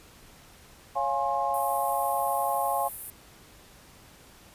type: chord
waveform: sine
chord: Db major seventh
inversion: none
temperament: equal with one note detuned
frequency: 554.4 / 698.5 / 830.6 / 1068.5 Hz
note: Db5 / F5 / Ab5 / C6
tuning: 0 / 0 / 0 / +36 cents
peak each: -33 / -30 / -28 / -31 dBFS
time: 0.95-2.89 s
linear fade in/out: 20 ms
type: high-pass noise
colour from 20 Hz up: pink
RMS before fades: -38 dBFS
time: 1.54-3.1 s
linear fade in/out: 0 ms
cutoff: 9500 Hz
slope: 48 dB/octave
effects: pink hiss -53 dBFS RMS until 4.54 s + resampled to 32000 Hz